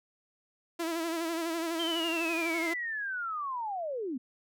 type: tone with vibrato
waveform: sawtooth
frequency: 331.3 Hz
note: E4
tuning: 9 cents sharp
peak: -27 dBFS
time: 0.79-2.74 s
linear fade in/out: 10 ms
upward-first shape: sine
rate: 12 Hz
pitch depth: 56 cents each way
type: linear sweep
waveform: sine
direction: down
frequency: 3163 to 233.3 Hz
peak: -32 dBFS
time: 1.79-4.18 s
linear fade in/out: 10 ms
effects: none